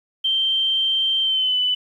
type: tone with pitch glide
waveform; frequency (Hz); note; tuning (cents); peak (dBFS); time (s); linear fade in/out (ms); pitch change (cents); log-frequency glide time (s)
sine; 3136 to 2994; G7 to F#7; 0 to +20; -17; 0.24-1.75; 10; -80; 1.22-1.58
effects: 9-bit